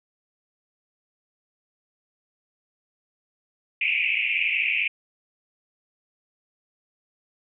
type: band-pass noise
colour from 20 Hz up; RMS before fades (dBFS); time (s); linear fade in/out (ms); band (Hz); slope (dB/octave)
white; -24; 3.81-4.88; 5; 2200 to 2700; 96
effects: none